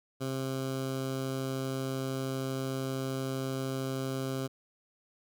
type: tone with notch filter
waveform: 15% pulse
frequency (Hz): 132.9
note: C3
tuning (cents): +27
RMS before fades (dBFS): -34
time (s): 0.2-4.48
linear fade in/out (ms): 20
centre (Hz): 2000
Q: 1.9
effects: none